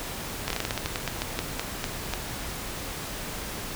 slowing click train, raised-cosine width 0.2 ms, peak -10 dBFS, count 16, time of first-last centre 0.48-2.137 s, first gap 23 ms, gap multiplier 1.2, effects pink hiss -35 dBFS RMS until 3.75 s

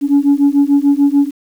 sine beating tone pair, 279.9 / 286.7 Hz, C#4 / D4, +17 / -42 cents, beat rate 6.8 Hz, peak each -10 dBFS, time 0.01-1.31 s, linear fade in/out 50 ms, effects tanh soft clip ceiling -4 dBFS + 7-bit

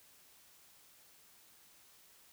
silence, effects white hiss -63 dBFS RMS until 2.32 s

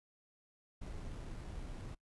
brown noise with sample-and-hold, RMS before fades -45 dBFS, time 0.81-1.95 s, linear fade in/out 10 ms, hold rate 6300 Hz, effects noise-tail reverb RT60 0.1 s tail -23 dB re dry + resampled to 24000 Hz

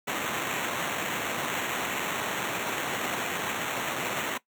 white noise with sample-and-hold, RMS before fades -31 dBFS, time 0.07-4.38 s, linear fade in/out 10 ms, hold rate 4900 Hz, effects noise-tail reverb RT60 0.1 s tail -18 dB re dry + high-pass 150 Hz 12 dB/octave

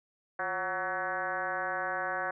sine tone with frequency modulation, 1124 Hz, C#6, 24 cents sharp, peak -30 dBFS, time 0.39-2.31 s, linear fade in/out 5 ms, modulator 192 Hz, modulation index 3.3, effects none

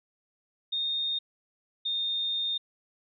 sine tone pair in turn, 3677 / 3654 Hz, A#7 / A#7, -24 / -35 cents, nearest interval unison, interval 11 cents, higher first, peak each -27 dBFS, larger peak neither, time 0.72-1.19 / 1.85-2.58 s, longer second, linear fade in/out 10 ms, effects none

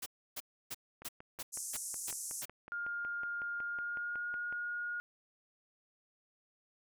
white noise bursts, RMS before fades -41 dBFS, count 8, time 0.02-2.456 s, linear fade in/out 10 ms, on 42 ms, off 300 ms
click train, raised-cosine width 0.5 ms, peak -34 dBFS, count 20, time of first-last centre 1.02-4.526 s, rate 5.42 Hz
white band-pass noise, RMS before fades -42 dBFS, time 1.52-2.43 s, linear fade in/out 20 ms, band 5900 to 11000 Hz, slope 48 dB/octave
sine tone with pitch glide, 1411 to 1434 Hz, F6 to F6, +17 to +45 cents, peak -36 dBFS, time 2.72-5 s, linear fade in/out 0 ms, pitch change +28 cents, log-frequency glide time 3.65-4.34 s
effects none

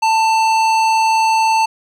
sine tone with hard clipping, 889 Hz, A5, 18 cents sharp, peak -13 dBFS, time 0.02-1.66 s, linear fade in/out 10 ms, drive 14 dB, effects none

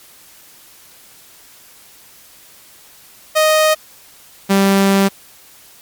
sawtooth tone pair in turn, 622.3 / 196.01 Hz, D#5 / G3, 0 / 0 cents, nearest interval octave + minor sixth, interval 2000 cents, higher first, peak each -6 dBFS, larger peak neither, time 3.35-3.75 / 4.49-5.09 s, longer second, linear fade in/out 20 ms, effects white hiss -44 dBFS RMS until 5.81 s + MP3 96 kbps

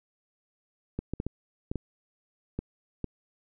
clicks, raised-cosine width 3 ms, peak -18 dBFS, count 8, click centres 0.99 / 1.136 / 1.201 / 1.266 / 1.715 / 1.757 / 2.59 / 3.043 s, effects none

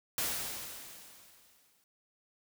white noise with exponential decay, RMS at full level -32 dBFS, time 0.18-1.84 s, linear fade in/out 1 ms, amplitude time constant 360 ms, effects none

